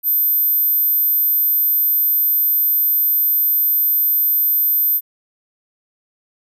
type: tone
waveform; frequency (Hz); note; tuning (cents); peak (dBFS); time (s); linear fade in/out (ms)
sine; 13650; G#9; +46; -13; 0.03-5.01; 50
effects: none